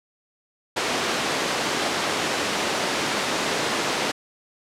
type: band-pass noise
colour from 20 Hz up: pink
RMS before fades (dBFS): -25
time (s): 0.76-4.12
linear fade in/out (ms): 10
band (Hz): 290 to 6100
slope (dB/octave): 12
effects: low-pass 12000 Hz 12 dB/octave